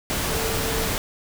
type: tone in noise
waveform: sine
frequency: 448.1 Hz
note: A4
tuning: 32 cents sharp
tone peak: -30 dBFS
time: 0.29-0.88 s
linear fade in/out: 0 ms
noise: pink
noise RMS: -25 dBFS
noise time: 0.1-0.98 s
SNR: -8 dB
effects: none